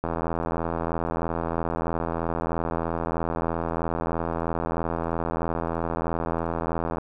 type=click train; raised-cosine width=1 ms; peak=-13 dBFS; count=578; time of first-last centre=0.04-6.983 s; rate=83.1 Hz; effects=none